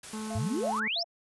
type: noise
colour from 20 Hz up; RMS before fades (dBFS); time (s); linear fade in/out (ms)
white; -43; 0.03-0.8; 5
type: harmonic tone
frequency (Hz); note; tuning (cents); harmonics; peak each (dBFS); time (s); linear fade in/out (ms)
216.8; A3; -25; 1 / 2 / 4 / 5 / 6 / 7; -35 / -44 / -47 / -47 / -54 / -55; 0.13-0.88; 5
type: tone bursts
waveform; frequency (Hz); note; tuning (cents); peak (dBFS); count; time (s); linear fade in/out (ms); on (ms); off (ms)
sine; 682; F5; -41; -36; 3; 0.3-1.044; 10; 88; 240
type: exponential sweep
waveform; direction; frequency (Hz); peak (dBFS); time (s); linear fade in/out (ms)
sine; up; 88.8 to 5588; -28; 0.35-1.03; 5
effects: resampled to 24000 Hz